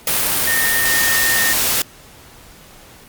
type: tone in noise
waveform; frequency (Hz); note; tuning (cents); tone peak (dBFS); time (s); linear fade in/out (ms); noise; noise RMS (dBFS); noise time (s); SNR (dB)
sine; 1833; A#6; -30; -17; 0.47-1.53; 2; white; -17; 0.07-1.82; -3
effects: pink hiss -43 dBFS RMS until 3.08 s + Opus 48 kbps